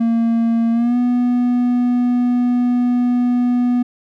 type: tone with pitch glide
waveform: triangle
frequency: 230 to 245.1 Hz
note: A#3 to B3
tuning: -23 to -13 cents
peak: -11 dBFS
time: 0-3.83 s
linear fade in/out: 10 ms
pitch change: +110 cents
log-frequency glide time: 0.72-0.97 s
effects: none